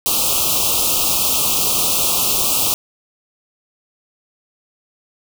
white band-stop noise, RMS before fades -17 dBFS, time 0.06-2.74 s, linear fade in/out 0 ms, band 1300 to 2500 Hz, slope 96 dB/octave, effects none

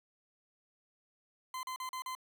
40% pulse tone bursts, 1030 Hz, C6, 28 cents flat, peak -37 dBFS, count 5, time 1.54-2.151 s, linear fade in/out 2 ms, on 91 ms, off 39 ms, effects none

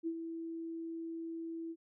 sine tone with ADSR envelope, 329.6 Hz, E4, in tune, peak -32 dBFS, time 0.03-1.76 s, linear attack 39 ms, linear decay 67 ms, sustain -7 dB, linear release 51 ms, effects none

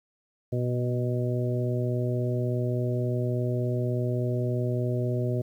harmonic tone with a mistuned harmonic, 123.47 Hz, B2, in tune, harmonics 1 / 2 / 3 / 4 / 5, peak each -26 / -34 / -32 / -37 / -35 dBFS, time 0.52-5.42 s, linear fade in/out 10 ms, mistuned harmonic 1, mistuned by -20 cents, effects 10-bit

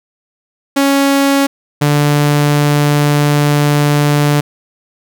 sawtooth tone pair in turn, 277.2 / 146.48 Hz, C#4 / D3, 0 / -4 cents, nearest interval major seventh, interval 1104 cents, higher first, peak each -5 dBFS, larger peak neither, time 0.76-1.47 / 1.81-4.41 s, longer second, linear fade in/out 10 ms, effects none

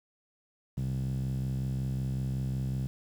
sawtooth tone with band-pass filter, 65.41 Hz, C2, in tune, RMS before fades -32 dBFS, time 0.77-2.87 s, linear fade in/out 0 ms, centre 150 Hz, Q 4.2, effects 9-bit

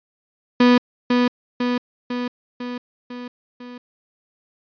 35% pulse tone with echo, 245.7 Hz, B3, 9 cents flat, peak -9 dBFS, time 0.6-0.78 s, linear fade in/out 5 ms, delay 500 ms, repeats 6, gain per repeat -4 dB, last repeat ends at 3.78 s, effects resampled to 11025 Hz

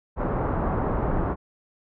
pink low-pass noise, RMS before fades -25 dBFS, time 0.16-1.36 s, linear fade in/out 50 ms, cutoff 1200 Hz, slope 24 dB/octave, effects none

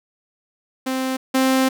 sawtooth tone pair in turn, 261.2 / 262.7 Hz, C4 / C4, -3 / +7 cents, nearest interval unison, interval 10 cents, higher second, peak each -17 / -11 dBFS, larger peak second, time 0.86-1.17 / 1.34-1.69 s, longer second, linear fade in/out 10 ms, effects none

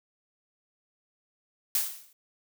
blue noise with exponential decay, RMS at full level -23 dBFS, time 1.75-2.13 s, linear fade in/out 2 ms, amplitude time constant 82 ms, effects none

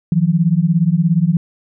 sine beating tone pair, 160 / 177 Hz, D#3 / F3, +49 / +23 cents, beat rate 17 Hz, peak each -14 dBFS, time 0.12-1.37 s, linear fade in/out 2 ms, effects none

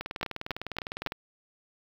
two click trains, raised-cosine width 0.3 ms, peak -18 / -13 dBFS, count 23 / 4, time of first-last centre 0.01-1.121 / 0.23-1.063 s, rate 19.8 / 3.6 Hz, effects 7-bit

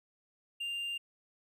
triangle tone, 2794 Hz, F7, in tune, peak -33 dBFS, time 0.6-0.98 s, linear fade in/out 10 ms, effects none

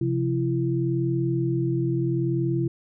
sine tone cluster, 132.7 / 173.4 / 336.5 Hz, C3 / F3 / E4, +25 / -12 / +36 cents, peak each -24 / -31 / -25 dBFS, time 0.01-2.68 s, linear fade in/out 5 ms, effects none

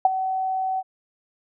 sine tone with ADSR envelope, 757 Hz, F#5, 39 cents sharp, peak -9 dBFS, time 0.05-0.83 s, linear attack 3 ms, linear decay 22 ms, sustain -13 dB, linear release 43 ms, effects none

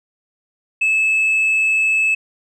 sine tone, 2606 Hz, E7, 20 cents flat, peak -11 dBFS, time 0.81-2.15 s, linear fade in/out 10 ms, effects tanh soft clip ceiling -12 dBFS

